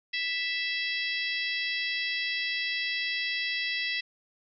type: harmonic tone with a mistuned harmonic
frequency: 659.3 Hz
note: E5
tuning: in tune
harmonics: 3 / 4 / 5 / 6 / 7 / 8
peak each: -32 / -34 / -36 / -38 / -39 / -40 dBFS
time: 0.13-4.01 s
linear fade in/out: 10 ms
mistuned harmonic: 7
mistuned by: +21 cents
effects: none